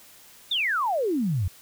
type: exponential sweep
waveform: sine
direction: down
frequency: 3755 to 82.41 Hz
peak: -22 dBFS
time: 0.51-1.48 s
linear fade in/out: 5 ms
effects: white hiss -51 dBFS RMS until 1.61 s